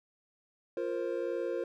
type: chord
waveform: triangle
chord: F suspended fourth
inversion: none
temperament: equal with one note detuned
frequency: 349.2 / 466.2 / 528.1 Hz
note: F4 / Bb4 / C5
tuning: 0 / 0 / +16 cents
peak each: -34 dBFS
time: 0.77-1.64 s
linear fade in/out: 2 ms
effects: none